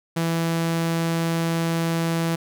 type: tone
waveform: sawtooth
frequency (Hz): 165.8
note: E3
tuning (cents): +10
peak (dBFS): -17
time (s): 0.16-2.36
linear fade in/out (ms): 10
effects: none